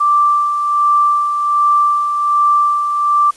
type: tone with tremolo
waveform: sine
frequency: 1174.7 Hz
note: D6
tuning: in tune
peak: -8 dBFS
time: 0-3.31 s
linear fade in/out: 10 ms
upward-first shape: sine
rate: 1.3 Hz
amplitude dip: 50%
effects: white hiss -43 dBFS RMS until 3.36 s + resampled to 24000 Hz